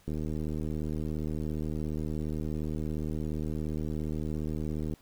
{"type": "click train", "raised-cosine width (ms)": 3, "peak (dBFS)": -22, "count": 376, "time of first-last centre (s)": [0.08, 4.938], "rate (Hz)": 77.2, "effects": ["pink hiss -62 dBFS RMS until 5.01 s"]}